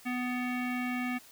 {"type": "tone with low-pass filter", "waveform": "square", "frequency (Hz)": 248.7, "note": "B3", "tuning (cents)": 12, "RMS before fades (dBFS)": -33, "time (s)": [0.05, 1.19], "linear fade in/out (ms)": 20, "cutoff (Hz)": 2300, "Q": 4.1, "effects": ["white hiss -55 dBFS RMS until 1.31 s"]}